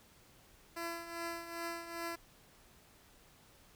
10% pulse tone with tremolo, 337.3 Hz, E4, 40 cents sharp, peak -29 dBFS, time 0.76-2.16 s, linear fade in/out 10 ms, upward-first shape triangle, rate 2.5 Hz, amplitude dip 70%, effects pink hiss -63 dBFS RMS until 3.75 s

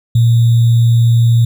sine tone with sample-and-hold, 116.54 Hz, A#2, in tune, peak -6 dBFS, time 0.15-1.45 s, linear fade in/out 5 ms, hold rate 3675 Hz, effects none

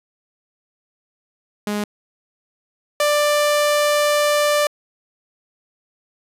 sawtooth tone pair in turn, 207.7 / 590.4 Hz, G#3 / D5, 0 / +9 cents, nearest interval octave + tritone, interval 1809 cents, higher second, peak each -17 / -11 dBFS, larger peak second, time 1.67-1.84 / 3-4.67 s, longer second, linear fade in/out 2 ms, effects resampled to 32000 Hz

